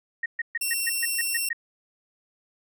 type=tone bursts; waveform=sine; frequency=1864.7 Hz; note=A#6; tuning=in tune; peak=-24 dBFS; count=9; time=0.23-1.531 s; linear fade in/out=5 ms; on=29 ms; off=130 ms
type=tone; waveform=5% pulse; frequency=2717 Hz; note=F7; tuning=48 cents flat; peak=-16 dBFS; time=0.61-1.49 s; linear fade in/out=5 ms
effects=none